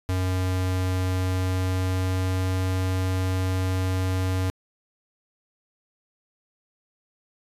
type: tone with pitch glide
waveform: square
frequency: 92.5 to 93.14 Hz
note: F#2 to F#2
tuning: 0 to +12 cents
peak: -23 dBFS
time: 0.09-4.5 s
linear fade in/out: 0 ms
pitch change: +12 cents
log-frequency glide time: 1.04-2.6 s
effects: resampled to 32000 Hz